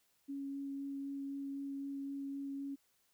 sine tone with vibrato, 277.2 Hz, C#4, in tune, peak -39 dBFS, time 0.28-2.76 s, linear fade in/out 20 ms, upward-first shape sine, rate 3.9 Hz, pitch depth 8 cents each way, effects white hiss -75 dBFS RMS until 3.13 s

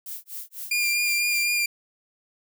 violet noise with tremolo, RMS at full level -34 dBFS, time 0.06-1.45 s, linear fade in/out 2 ms, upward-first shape sine, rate 4 Hz, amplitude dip 100%
sawtooth tone with vibrato, 2400 Hz, D7, 37 cents sharp, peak -18 dBFS, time 0.71-1.66 s, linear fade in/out 5 ms, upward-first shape triangle, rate 4 Hz, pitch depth 21 cents each way
effects none

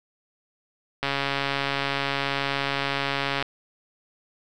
click train, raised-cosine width 0.3 ms, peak -9 dBFS, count 334, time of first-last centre 1.03-3.426 s, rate 139 Hz, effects none

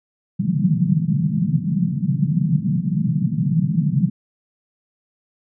white band-pass noise, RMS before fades -19 dBFS, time 0.39-4.1 s, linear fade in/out 10 ms, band 140 to 190 Hz, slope 48 dB/octave, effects none

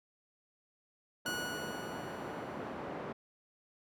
pink band-pass noise, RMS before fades -42 dBFS, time 1.25-3.13 s, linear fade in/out 10 ms, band 200 to 1200 Hz, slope 12 dB/octave
sawtooth tone with exponential decay, 1464 Hz, F#6, 19 cents flat, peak -31 dBFS, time 1.26-3.1 s, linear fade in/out 1 ms, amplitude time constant 400 ms
effects none

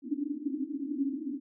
white band-pass noise, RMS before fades -34 dBFS, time 0.02-1.4 s, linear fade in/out 50 ms, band 260 to 300 Hz, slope 96 dB/octave, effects none

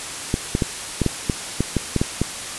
clicks, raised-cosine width 3 ms, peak -5 dBFS, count 11, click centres 0.341 / 0.551 / 0.622 / 1.017 / 1.063 / 1.298 / 1.606 / 1.767 / 1.963 / 2.015 / 2.216 s, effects white hiss -30 dBFS RMS until 2.58 s + resampled to 24000 Hz

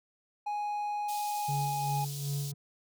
triangle tone, 830.6 Hz, G#5, in tune, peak -29 dBFS, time 0.46-2.05 s, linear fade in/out 10 ms
pink high-pass noise, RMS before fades -43 dBFS, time 1.08-2.52 s, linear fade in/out 10 ms, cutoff 3800 Hz, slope 24 dB/octave
triangle tone with tremolo, 141.9 Hz, C#3, 41 cents sharp, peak -28 dBFS, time 1.48-2.54 s, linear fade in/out 10 ms, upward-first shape sine, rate 2.6 Hz, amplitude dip 55%
effects none

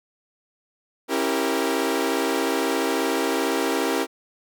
sawtooth chord, C# diminished seventh, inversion none, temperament equal with one note detuned, 272.7 / 329.6 / 392 / 466.2 Hz, C#4 / E4 / G4 / Bb4, -28 / 0 / 0 / 0 cents, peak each -23 dBFS, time 1.08-4.07 s, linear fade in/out 50 ms, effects none

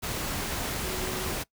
sine tone in noise, 370 Hz, F#4, in tune, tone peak -36 dBFS, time 0.83-1.35 s, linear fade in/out 20 ms, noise pink, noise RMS -32 dBFS, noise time 0.02-1.44 s, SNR -7 dB, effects noise-tail reverb RT60 0.1 s tail -21 dB re dry

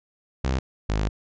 sawtooth tone pair in turn, 65.41 / 52.41 Hz, C2 / G#1, 0 / +16 cents, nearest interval major third, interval 384 cents, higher first, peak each -18 dBFS, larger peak neither, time 0.44-0.59 / 0.89-1.09 s, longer second, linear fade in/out 5 ms, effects resampled to 16000 Hz

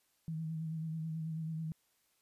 sine tone with vibrato, 160 Hz, D#3, 49 cents sharp, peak -36 dBFS, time 0.28-1.72 s, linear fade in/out 0 ms, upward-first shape sine, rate 9.2 Hz, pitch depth 34 cents each way, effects white hiss -75 dBFS RMS until 2.21 s + resampled to 32000 Hz

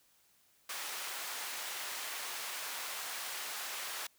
pink high-pass noise, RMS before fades -41 dBFS, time 0.69-4.07 s, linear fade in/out 5 ms, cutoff 990 Hz, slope 12 dB/octave, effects white hiss -69 dBFS RMS until 4.18 s

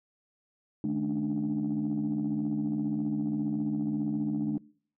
sine tone cluster, 151.6 / 214.9 / 281.9 / 296.7 Hz, D#3 / A3 / C#4 / D4, -45 / -41 / +29 / +18 cents, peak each -35 / -29 / -37 / -30 dBFS, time 0.84-4.58 s, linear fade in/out 2 ms, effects noise-tail reverb RT60 0.5 s tail -23 dB re dry + tanh soft clip ceiling -22 dBFS

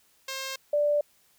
5% pulse / sine tone pair in turn, 533 / 587.6 Hz, C5 / D5, +32 / +1 cents, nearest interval major second, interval 169 cents, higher second, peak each -21 dBFS, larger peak neither, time 0.28-0.56 / 0.73-1.01 s, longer neither, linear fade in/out 5 ms, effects white hiss -64 dBFS RMS until 1.38 s

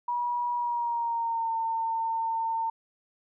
sine tone with pitch glide, 965 to 905.6 Hz, B5 to A5, -40 to +50 cents, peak -26 dBFS, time 0.08-2.7 s, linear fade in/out 5 ms, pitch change -110 cents, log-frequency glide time 0.55-1.53 s, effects none

